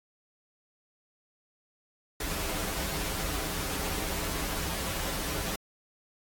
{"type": "noise with comb filter", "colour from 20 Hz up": "pink", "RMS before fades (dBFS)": -33, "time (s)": [2.2, 5.56], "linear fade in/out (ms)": 5, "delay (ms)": 8.4, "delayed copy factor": -1, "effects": ["AAC 64 kbps"]}